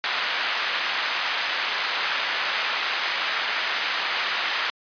pink band-pass noise, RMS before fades -26 dBFS, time 0.04-4.7 s, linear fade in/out 0 ms, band 1300 to 3700 Hz, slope 12 dB/octave, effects resampled to 11025 Hz

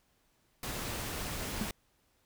pink noise, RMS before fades -38 dBFS, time 0.63-1.71 s, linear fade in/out 2 ms
sine tone with exponential decay, 210.4 Hz, G#3, 23 cents sharp, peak -27 dBFS, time 1.61-1.71 s, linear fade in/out 2 ms, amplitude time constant 21 ms
effects pink hiss -72 dBFS RMS until 2.25 s

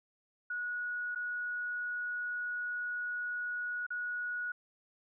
sine tone with dropouts, 1459 Hz, F#6, 25 cents flat, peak -34 dBFS, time 0.5-4.52 s, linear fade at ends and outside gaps 5 ms, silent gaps 1.149-1.157 / 3.866-3.904 s, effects none

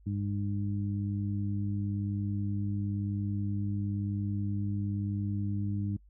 harmonic tone, 101 Hz, G#2, 48 cents flat, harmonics 1 / 2 / 3, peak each -31 / -35 / -40 dBFS, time 0.06-5.97 s, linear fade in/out 10 ms, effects noise-tail reverb RT60 0.1 s tail -26 dB re dry + added 50 Hz sine -55 dBFS peak until 6.09 s

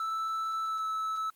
triangle tone with pitch glide, 1318.5 to 1304.9 Hz, E6 to E6, 0 to -18 cents, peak -28 dBFS, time 0-1.3 s, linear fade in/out 2 ms, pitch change -18 cents, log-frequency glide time 0.62-0.85 s, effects white hiss -66 dBFS RMS until 1.35 s + Opus 32 kbps

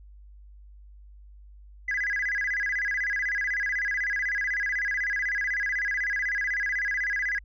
sine tone with vibrato, 1818 Hz, A#6, 44 cents flat, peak -24 dBFS, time 1.88-7.39 s, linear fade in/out 5 ms, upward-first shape square, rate 16 Hz, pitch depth 170 cents each way, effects tanh soft clip ceiling -21 dBFS + added 50 Hz sine -46 dBFS peak until 7.44 s

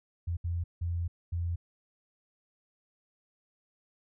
sine tone bursts at uneven times, 85.7 Hz, F2, 32 cents flat, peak -29 dBFS, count 4, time 0.27-0.37 / 0.44-0.64 / 0.81-1.08 / 1.32-1.56 s, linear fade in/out 10 ms, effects none

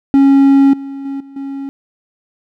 triangle tone with level steps, 274.9 Hz, C#4, 14 cents flat, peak -3 / -21 / -17 / -31 / -19 dBFS, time 0.14-1.69 s, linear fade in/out 0 ms, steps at 0.73 / 1.05 / 1.2 / 1.36 s, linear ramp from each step 5 ms, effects none

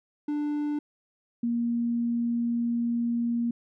triangle / sine tone pair in turn, 295.3 / 235.7 Hz, D4 / A#3, +10 / +19 cents, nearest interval major third, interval 391 cents, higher first, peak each -24 dBFS, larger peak neither, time 0.28-0.79 / 1.43-3.51 s, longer second, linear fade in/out 5 ms, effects none

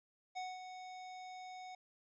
square tone with ADSR envelope, 740 Hz, F#5, in tune, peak -40 dBFS, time 0.35-1.75 s, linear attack 23 ms, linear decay 210 ms, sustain -8 dB, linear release 4 ms, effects resampled to 16000 Hz + 13-bit

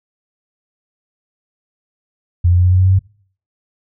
sine tone with pitch steps, 87.31 / 88.43 / 89.56 / 90.7 / 91.86 / 93.04 / 94.23 / 95.43 Hz, F2 / F2 / F2 / F#2 / F#2 / F#2 / F#2 / G2, 0 / +22 / +44 / -34 / -12 / +10 / +32 / -46 cents, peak -8 dBFS, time 2.44-2.992 s, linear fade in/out 10 ms, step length 69 ms, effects noise-tail reverb RT60 0.5 s tail -23 dB re dry

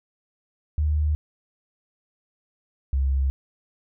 sine tone pair in turn, 75.6 / 67.35 Hz, D#2 / C#2, -49 / -49 cents, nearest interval major second, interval 200 cents, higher first, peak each -19 dBFS, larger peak neither, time 0.78-1.15 / 2.93-3.3 s, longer neither, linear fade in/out 0 ms, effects none

